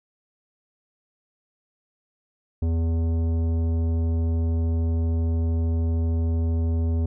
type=tone with tanh clipping; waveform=sine; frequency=82.41 Hz; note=E2; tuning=in tune; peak=-22 dBFS; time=2.62-7.06 s; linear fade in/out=5 ms; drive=13 dB; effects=none